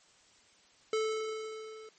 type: tone with level ramp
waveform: square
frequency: 437.4 Hz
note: A4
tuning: 10 cents flat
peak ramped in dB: -28 to -48 dBFS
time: 0.93-1.89 s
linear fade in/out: 2 ms
effects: white hiss -63 dBFS RMS until 1.98 s + MP3 32 kbps